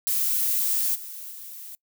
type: noise with level steps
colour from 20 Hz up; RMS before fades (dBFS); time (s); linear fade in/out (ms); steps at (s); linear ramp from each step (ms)
violet; -24 / -38 / -40; 0.07-1.75; 0; 0.94 / 1.3; 20
effects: noise-tail reverb RT60 0.1 s tail -24 dB re dry